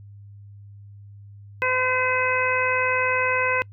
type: harmonic tone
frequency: 510 Hz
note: C5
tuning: 44 cents flat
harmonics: 1 / 2 / 3 / 4 / 5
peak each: -26 / -26 / -26 / -26 / -26 dBFS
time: 1.62-3.62 s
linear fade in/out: 0 ms
effects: noise-tail reverb RT60 0.1 s tail -26 dB re dry + added 101 Hz sine -41 dBFS peak until 3.72 s